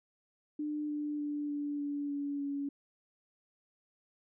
sine tone with pitch steps, 299.2 / 296.3 / 293.4 / 290.5 / 287.7 / 284.9 / 282.1 Hz, D4 / D4 / D4 / D4 / D4 / C#4 / C#4, +32 / +15 / -2 / -19 / -36 / +48 / +30 cents, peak -33 dBFS, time 0.59-2.69 s, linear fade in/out 5 ms, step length 300 ms, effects none

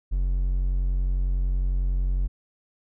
triangle tone, 45.49 Hz, F#1, 29 cents flat, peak -19 dBFS, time 0.11-2.28 s, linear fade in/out 20 ms, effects none

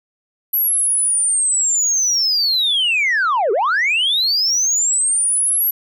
sine linear two-way sweep, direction down then up, 11840 to 370 to 11840 Hz, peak -12 dBFS, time 0.53-5.71 s, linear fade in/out 10 ms, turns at 3.52 s, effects tanh soft clip ceiling -12 dBFS

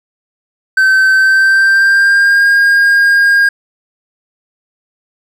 triangle tone with pitch glide, 1541 to 1619.5 Hz, G6 to G#6, -30 to -44 cents, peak -4 dBFS, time 0.77-3.49 s, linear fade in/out 5 ms, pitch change +86 cents, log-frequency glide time 1.14-2.47 s, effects none

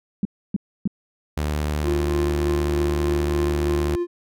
sine tone bursts, 199.2 Hz, G3, 28 cents sharp, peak -17 dBFS, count 3, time 0.23-0.876 s, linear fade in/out 2 ms, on 22 ms, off 290 ms
sawtooth tone with vibrato, 75 Hz, D2, 37 cents sharp, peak -18 dBFS, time 1.37-3.96 s, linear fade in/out 5 ms, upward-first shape square, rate 10 Hz, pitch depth 12 cents each way
triangle tone with tremolo, 349.2 Hz, F4, in tune, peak -18 dBFS, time 1.83-4.07 s, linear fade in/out 50 ms, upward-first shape triangle, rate 3.3 Hz, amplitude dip 45%
effects none

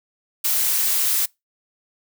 blue noise, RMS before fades -20 dBFS, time 0.44-1.26 s, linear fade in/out 10 ms, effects noise-tail reverb RT60 0.2 s tail -25 dB re dry

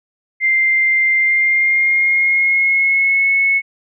sine tone with pitch glide, 2093 to 2197 Hz, C7 to C#7, 0 to -16 cents, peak -11 dBFS, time 0.4-3.62 s, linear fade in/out 50 ms, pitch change +84 cents, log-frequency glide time 1.19-3.3 s, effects none

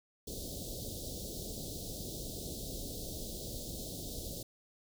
pink band-stop noise, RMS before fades -42 dBFS, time 0.27-4.43 s, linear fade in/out 5 ms, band 640 to 3600 Hz, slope 48 dB/octave, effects none

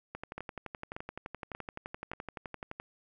two click trains, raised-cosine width 0.5 ms, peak -24 / -24 dBFS, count 32 / 4, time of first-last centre 0.15-2.8 / 0.38-2.134 s, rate 11.7 / 1.71 Hz, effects none

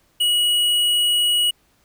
triangle tone with hard clipping, 2912 Hz, F#7, 28 cents flat, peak -17 dBFS, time 0.2-1.51 s, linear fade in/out 10 ms, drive 13 dB, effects pink hiss -61 dBFS RMS until 1.84 s

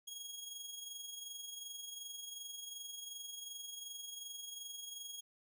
20% pulse tone with amplitude modulation, 3300 Hz, G#7, 12 cents flat, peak -38 dBFS, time 0.07-5.21 s, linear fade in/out 10 ms, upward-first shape sine, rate 22.7 Hz, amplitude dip 50%, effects none

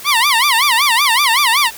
15% pulse tone with vibrato, 1034 Hz, C6, 21 cents flat, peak -4 dBFS, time 0.04-1.71 s, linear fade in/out 50 ms, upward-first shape sine, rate 5.3 Hz, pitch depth 250 cents each way, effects white hiss -33 dBFS RMS until 1.77 s

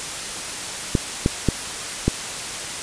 clicks, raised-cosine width 3 ms, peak -3 dBFS, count 4, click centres 0.952 / 1.261 / 1.487 / 2.08 s, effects white hiss -29 dBFS RMS until 2.82 s + resampled to 22050 Hz

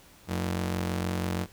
sawtooth ring-modulated tone, 135.1 Hz, C#3, 44 cents flat, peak -21 dBFS, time 0.27-1.47 s, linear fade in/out 50 ms, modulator 44.4 Hz, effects pink hiss -55 dBFS RMS until 1.52 s

